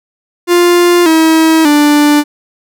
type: tone with pitch steps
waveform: 45% pulse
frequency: 350.2 / 321.1 / 294.5 Hz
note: F4 / E4 / D4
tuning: +5 / -45 / +5 cents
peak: -5 dBFS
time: 0.47-2.24 s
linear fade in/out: 50 ms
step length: 590 ms
effects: none